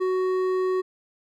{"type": "tone with hard clipping", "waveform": "sine", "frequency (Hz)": 371.8, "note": "F#4", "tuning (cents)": 8, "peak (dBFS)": -23, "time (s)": [0, 0.82], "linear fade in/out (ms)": 20, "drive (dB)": 8, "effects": []}